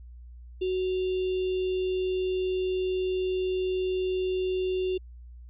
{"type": "tone with sample-and-hold", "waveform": "sine", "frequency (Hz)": 371.2, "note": "F#4", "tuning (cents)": 6, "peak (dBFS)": -25, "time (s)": [0.61, 4.98], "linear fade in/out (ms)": 10, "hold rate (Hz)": 3150, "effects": ["added 60 Hz sine -43 dBFS peak until 5.49 s", "resampled to 8000 Hz"]}